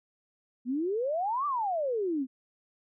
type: exponential two-way sweep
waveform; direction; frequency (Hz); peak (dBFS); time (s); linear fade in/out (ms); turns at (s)
sine; up then down; 233.4 to 1198 to 248.4; -27; 0.65-2.27; 50; 1.46
effects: none